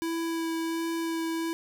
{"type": "tone with vibrato", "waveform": "square", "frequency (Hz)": 329.6, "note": "E4", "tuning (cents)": 0, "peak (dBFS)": -29, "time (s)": [0.02, 1.53], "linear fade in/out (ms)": 0, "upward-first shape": "sine", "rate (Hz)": 1.4, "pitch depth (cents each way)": 10, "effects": []}